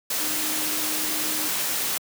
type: tone in noise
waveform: sine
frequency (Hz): 307.8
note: D#4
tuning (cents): -19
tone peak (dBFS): -35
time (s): 0.2-1.48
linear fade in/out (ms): 5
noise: white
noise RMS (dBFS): -26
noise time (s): 0.1-1.98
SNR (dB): -12
effects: high-pass 150 Hz 12 dB/octave